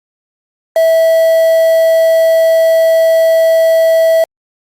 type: tone with quantisation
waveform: triangle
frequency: 653 Hz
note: E5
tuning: 17 cents flat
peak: -4 dBFS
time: 0.76-4.24 s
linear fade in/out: 2 ms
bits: 4
effects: low-pass 12000 Hz 12 dB/octave + Opus 48 kbps